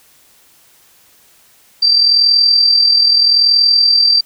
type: tone with amplitude modulation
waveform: sine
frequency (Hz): 4688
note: D8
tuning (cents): -4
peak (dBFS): -5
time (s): 1.82-4.21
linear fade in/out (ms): 10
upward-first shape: sine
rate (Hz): 40.8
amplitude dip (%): 50
effects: white hiss -49 dBFS RMS until 4.25 s